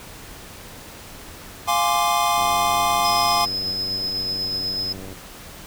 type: chord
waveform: square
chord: D half-diminished seventh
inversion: first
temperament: equal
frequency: 698.5 / 830.6 / 1046.5 / 1174.7 Hz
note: F5 / Ab5 / C6 / D6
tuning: 0 / 0 / 0 / 0 cents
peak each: -24 dBFS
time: 1.67-3.46 s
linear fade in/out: 20 ms
type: click train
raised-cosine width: 2 ms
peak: -25 dBFS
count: 262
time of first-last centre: 2.38-5.127 s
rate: 95 Hz
type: tone with tremolo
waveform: triangle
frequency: 5100 Hz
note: D#8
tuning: 42 cents sharp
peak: -21 dBFS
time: 3.04-4.93 s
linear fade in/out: 10 ms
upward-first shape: sine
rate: 8.1 Hz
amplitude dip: 25%
effects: pink hiss -40 dBFS RMS until 5.66 s